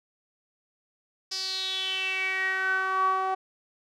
sawtooth tone with band-pass filter sweep, 379.4 Hz, F#4, 43 cents sharp, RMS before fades -28 dBFS, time 1.31-3.35 s, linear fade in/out 10 ms, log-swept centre 5100 to 880 Hz, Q 7.4, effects none

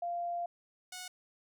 sine / 5% pulse tone pair in turn, 694 / 732.7 Hz, F5 / F#5, -11 / -17 cents, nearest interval minor second, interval 94 cents, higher second, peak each -33 / -31 dBFS, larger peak second, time 0.02-0.46 / 0.92-1.08 s, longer first, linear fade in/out 5 ms, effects none

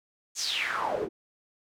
pink noise with band-pass filter sweep, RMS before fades -30 dBFS, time 0.35-1.09 s, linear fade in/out 50 ms, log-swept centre 7100 to 330 Hz, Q 5.4, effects none

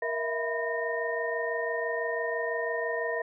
sine tone cluster, 468.8 / 647 / 673 / 991 / 1837 Hz, A#4 / E5 / E5 / B5 / A#6, +10 / -32 / +36 / +6 / -26 cents, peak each -32 / -34 / -39 / -38 / -33 dBFS, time 0.02-3.22 s, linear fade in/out 5 ms, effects none

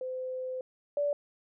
sine tone pair in turn, 513 / 578.7 Hz, C5 / D5, -34 / -26 cents, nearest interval major second, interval 208 cents, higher second, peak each -33 / -26 dBFS, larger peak second, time 0.01-0.61 / 0.97-1.13 s, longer first, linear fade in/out 2 ms, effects none

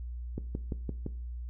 click train, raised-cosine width 3 ms, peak -21 dBFS, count 5, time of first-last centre 0.38-1.064 s, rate 5.85 Hz, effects noise-tail reverb RT60 0.4 s tail -17 dB re dry + added 60 Hz sine -36 dBFS peak until 1.49 s

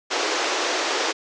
pink band-pass noise, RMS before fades -24 dBFS, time 0.1-1.13 s, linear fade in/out 20 ms, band 320 to 6800 Hz, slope 48 dB/octave, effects none

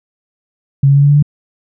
sine tone with pitch steps, 138.1 / 139.79 / 141.49 / 143.22 / 144.97 / 146.74 Hz, C#3 / C#3 / C#3 / D3 / D3 / D3, -6 / +15 / +36 / -43 / -22 / -1 cents, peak -5 dBFS, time 0.83-1.226 s, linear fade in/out 5 ms, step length 66 ms, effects none

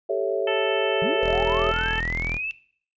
sine chord, A dominant seventh, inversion third, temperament equal, 392 / 440 / 554.4 / 659.3 Hz, G4 / A4 / C#5 / E5, 0 / 0 / 0 / 0 cents, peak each -27 dBFS, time 0.09-1.72 s, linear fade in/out 10 ms
harmonic tone, 440 Hz, A4, in tune, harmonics 1 / 2 / 3 / 4 / 5 / 6 / 7, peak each -36 / -31 / -36 / -33 / -36 / -31 / -31 dBFS, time 0.47-2 s, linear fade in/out 5 ms
sine linear sweep, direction up, 150 to 2686 Hz, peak -26 dBFS, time 1.02-2.51 s, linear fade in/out 0 ms
sawtooth tone, 41.41 Hz, E1, 9 cents sharp, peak -24 dBFS, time 1.22-2.38 s, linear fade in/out 20 ms
effects noise-tail reverb RT60 0.5 s tail -18 dB re dry + resampled to 16000 Hz

